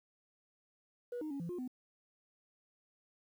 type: tone with pitch steps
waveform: sine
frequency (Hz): 485.1 / 308.6 / 278.9 / 170 / 355.3 / 252.8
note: B4 / D#4 / C#4 / F3 / F4 / B3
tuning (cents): -31 / -14 / +11 / -46 / +30 / +41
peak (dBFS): -36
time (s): 1.12-1.678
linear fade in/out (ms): 5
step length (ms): 93
effects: tanh soft clip ceiling -36 dBFS + 11-bit